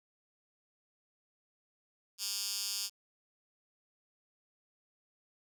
10% pulse tone with high-pass filter, 200 Hz, G3, 35 cents sharp, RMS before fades -37 dBFS, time 2.18-2.9 s, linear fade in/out 50 ms, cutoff 5100 Hz, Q 1.9, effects none

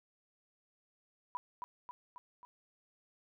sine tone with echo, 987 Hz, B5, 1 cent flat, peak -35 dBFS, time 1.35-1.37 s, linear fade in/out 0 ms, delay 270 ms, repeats 4, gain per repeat -4 dB, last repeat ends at 2.45 s, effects none

